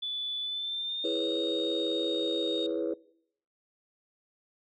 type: tone with pitch glide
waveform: sine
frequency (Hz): 3473 to 3722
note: A7 to A#7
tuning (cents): -23 to -3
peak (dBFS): -31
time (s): 0.02-2.67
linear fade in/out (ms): 10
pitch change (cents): +120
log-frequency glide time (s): 0.41-1.29
type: chord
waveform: sine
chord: C# minor seventh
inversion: first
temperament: equal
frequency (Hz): 329.6 / 415.3 / 493.9 / 554.4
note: E4 / G#4 / B4 / C#5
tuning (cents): 0 / 0 / 0 / 0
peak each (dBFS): -32 / -34 / -32 / -35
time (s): 1.04-2.94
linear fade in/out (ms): 5
effects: noise-tail reverb RT60 0.7 s tail -22 dB re dry + tanh soft clip ceiling -21 dBFS

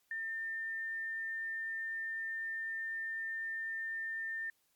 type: tone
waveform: sine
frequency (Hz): 1802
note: A6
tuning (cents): +41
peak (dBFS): -36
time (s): 0.11-4.5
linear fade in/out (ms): 2
effects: white hiss -75 dBFS RMS until 4.75 s + MP3 96 kbps

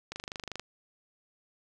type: click train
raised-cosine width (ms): 0.2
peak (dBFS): -20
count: 13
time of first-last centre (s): 0.12-0.596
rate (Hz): 25.2
effects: none

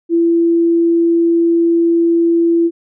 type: tone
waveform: sine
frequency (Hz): 336.5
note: E4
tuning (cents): +36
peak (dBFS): -9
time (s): 0.09-2.71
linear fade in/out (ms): 50
effects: none

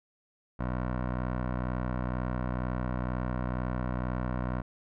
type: tone with low-pass filter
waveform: 15% pulse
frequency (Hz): 62.1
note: B1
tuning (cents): +10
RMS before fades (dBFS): -32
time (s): 0.59-4.62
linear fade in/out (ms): 10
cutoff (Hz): 1300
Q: 1.6
effects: none

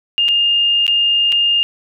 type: tone with dropouts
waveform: sine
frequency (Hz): 2821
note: F7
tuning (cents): +17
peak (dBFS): -11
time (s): 0.18-1.63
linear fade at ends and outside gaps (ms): 0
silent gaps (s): 0.283-0.287 / 0.866-0.879 / 1.321-1.325
effects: none

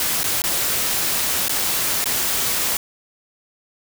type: noise with dropouts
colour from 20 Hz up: white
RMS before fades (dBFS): -21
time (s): 0-2.77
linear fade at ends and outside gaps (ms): 1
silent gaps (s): 0.233-0.241 / 0.419-0.439 / 1.483-1.494 / 2.042-2.057
effects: none

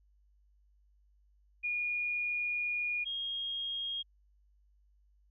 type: tone pair in turn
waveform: sine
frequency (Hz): 2438 / 3254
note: D#7 / G#7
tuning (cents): -36 / -36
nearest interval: perfect fourth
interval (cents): 500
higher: second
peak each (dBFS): -31 / -34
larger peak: first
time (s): 1.63-3.05 / 3.05-4.03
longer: first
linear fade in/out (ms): 20
effects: added 50 Hz sine -64 dBFS peak until 5.3 s

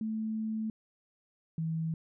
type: tone pair in turn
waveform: sine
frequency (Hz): 219.2 / 161.71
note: A3 / E3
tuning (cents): -6 / -33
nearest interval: perfect fourth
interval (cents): 527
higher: first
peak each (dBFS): -31 / -30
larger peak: second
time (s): 0.01-0.7 / 1.58-1.94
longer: first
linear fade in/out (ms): 2
effects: none

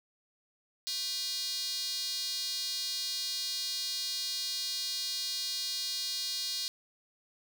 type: tone with high-pass filter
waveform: square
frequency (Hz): 220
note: A3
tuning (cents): 0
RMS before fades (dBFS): -35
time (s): 0.87-6.68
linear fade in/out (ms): 0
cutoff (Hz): 4300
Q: 4.6
effects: none

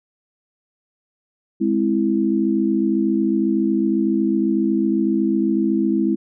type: chord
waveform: sine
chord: Ab augmented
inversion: none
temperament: equal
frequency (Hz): 207.7 / 261.6 / 329.6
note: Ab3 / C4 / E4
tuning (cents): 0 / 0 / 0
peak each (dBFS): -20 / -22 / -19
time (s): 1.6-6.16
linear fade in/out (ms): 20
effects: none

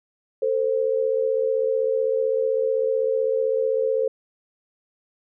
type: tone pair together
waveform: sine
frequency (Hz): 447.5 / 523.3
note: A4 / C5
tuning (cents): +29 / 0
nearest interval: minor third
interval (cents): 271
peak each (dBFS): -22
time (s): 0.42-4.08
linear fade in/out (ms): 5
effects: none

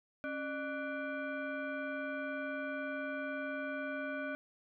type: tone with frequency modulation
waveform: sine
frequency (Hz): 604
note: D5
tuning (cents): +48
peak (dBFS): -36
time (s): 0.24-4.35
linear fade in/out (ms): 0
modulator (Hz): 878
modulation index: 1.4
effects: none

